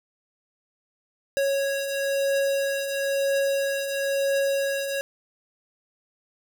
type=beating tone pair; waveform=square; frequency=551 / 552 Hz; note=C#5 / C#5; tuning=-11 / -7 cents; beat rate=1 Hz; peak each=-32 / -24 dBFS; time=1.37-5.01 s; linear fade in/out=0 ms; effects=none